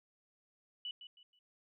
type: tone with echo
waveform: sine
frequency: 2960 Hz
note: F#7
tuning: in tune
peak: -39 dBFS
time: 0.85-0.91 s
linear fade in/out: 2 ms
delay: 160 ms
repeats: 3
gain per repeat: -10 dB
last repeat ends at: 1.39 s
effects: none